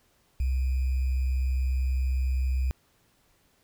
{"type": "tone with sample-and-hold", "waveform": "sine", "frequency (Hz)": 64.8, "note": "C2", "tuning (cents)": -16, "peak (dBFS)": -23, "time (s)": [0.4, 2.71], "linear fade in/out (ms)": 0, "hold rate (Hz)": 2450, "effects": ["pink hiss -66 dBFS RMS until 3.63 s"]}